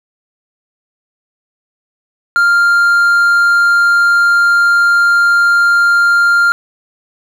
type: tone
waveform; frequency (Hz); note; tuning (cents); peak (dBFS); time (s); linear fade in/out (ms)
triangle; 1396.9; F6; 0; -5; 2.36-6.52; 0
effects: none